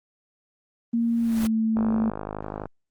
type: tone with pitch glide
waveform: sine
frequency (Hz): 232.5 to 222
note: A#3 to A3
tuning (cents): -4 to +16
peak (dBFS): -20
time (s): 0.93-2.1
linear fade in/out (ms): 10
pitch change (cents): -80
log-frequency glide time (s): 1.23-1.43
type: noise with exponential growth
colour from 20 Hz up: pink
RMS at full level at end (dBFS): -30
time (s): 0.96-1.47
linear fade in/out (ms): 2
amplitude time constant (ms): 110
type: click train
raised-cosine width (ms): 1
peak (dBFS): -17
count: 47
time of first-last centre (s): 1.77-2.656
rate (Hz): 51.9
effects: Opus 24 kbps